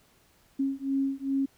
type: beating tone pair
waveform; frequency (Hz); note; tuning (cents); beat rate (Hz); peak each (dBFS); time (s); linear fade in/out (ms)
sine; 271 / 273.5; C#4 / C#4; -39 / -23; 2.5; -29; 0.59-1.46; 10
effects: pink hiss -63 dBFS RMS until 1.57 s